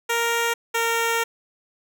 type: tone pair in turn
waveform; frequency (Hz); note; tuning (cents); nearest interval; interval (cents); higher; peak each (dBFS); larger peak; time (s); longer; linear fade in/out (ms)
10% pulse; 466.2 / 460.8; A#4 / A#4; 0 / -20; unison; 20; first; -12; neither; 0.09-0.54 / 0.74-1.24; second; 10
effects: none